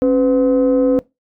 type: tone pair together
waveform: sine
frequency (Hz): 272.2 / 503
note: C#4 / B4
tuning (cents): -31 / +32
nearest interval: major seventh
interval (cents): 1063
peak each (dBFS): -12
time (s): 0.02-0.99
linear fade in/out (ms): 0
effects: noise-tail reverb RT60 0.2 s tail -21 dB re dry + tanh soft clip ceiling -7 dBFS